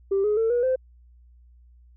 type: tone with pitch steps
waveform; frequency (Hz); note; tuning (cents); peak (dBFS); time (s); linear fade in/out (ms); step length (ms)
sine; 392 / 420.1 / 450.3 / 482.6 / 517.2; G4 / G#4 / A4 / B4 / C5; 0 / +20 / +40 / -40 / -20; -18; 0.11-0.76; 10; 130
effects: tanh soft clip ceiling -16 dBFS + added 60 Hz sine -50 dBFS peak until 1.96 s